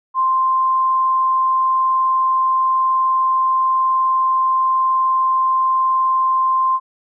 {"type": "tone", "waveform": "sine", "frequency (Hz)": 1046.5, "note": "C6", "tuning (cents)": 0, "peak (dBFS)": -13, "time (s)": [0.14, 6.8], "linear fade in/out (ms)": 50, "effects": []}